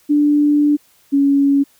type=tone pair in turn; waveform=sine; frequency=293.7 / 279.7 Hz; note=D4 / C#4; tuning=0 / +16 cents; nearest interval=minor second; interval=84 cents; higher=first; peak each=-10 dBFS; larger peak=neither; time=0.09-0.77 / 1.12-1.64 s; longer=first; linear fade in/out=20 ms; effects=white hiss -54 dBFS RMS until 1.79 s